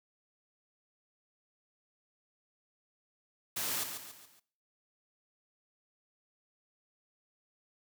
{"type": "noise with echo", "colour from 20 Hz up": "white", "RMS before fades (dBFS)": -35, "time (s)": [3.56, 3.84], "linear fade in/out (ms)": 10, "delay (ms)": 140, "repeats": 4, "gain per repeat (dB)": -7, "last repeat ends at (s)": 4.4, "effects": ["noise-tail reverb RT60 0.5 s tail -20 dB re dry", "high-pass 100 Hz 12 dB/octave"]}